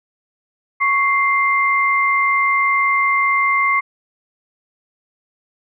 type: tone pair together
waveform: sine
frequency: 1108.7 / 2093 Hz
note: C#6 / C7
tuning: 0 / 0 cents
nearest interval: major seventh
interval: 1100 cents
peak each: -16 dBFS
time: 0.8-3.81 s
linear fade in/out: 20 ms
effects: none